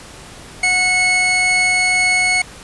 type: tone pair together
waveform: 40% pulse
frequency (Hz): 733 / 2197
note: F#5 / C#7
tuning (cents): -16 / -16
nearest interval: octave + perfect fifth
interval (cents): 1900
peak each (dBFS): -22 / -12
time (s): 0.63-2.42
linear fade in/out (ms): 5
effects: pink hiss -37 dBFS RMS until 2.63 s + resampled to 24000 Hz